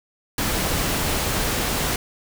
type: noise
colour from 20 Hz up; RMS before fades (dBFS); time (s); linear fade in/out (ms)
pink; -23; 0.38-1.96; 2
effects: none